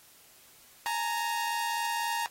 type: tone pair together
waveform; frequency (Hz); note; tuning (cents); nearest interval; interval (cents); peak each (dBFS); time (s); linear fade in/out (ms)
sawtooth; 843 / 926.6; G#5 / A#5; +26 / -11; major second; 163; -32 / -26; 0.86-2.26; 0
effects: white hiss -57 dBFS RMS until 2.3 s + AAC 48 kbps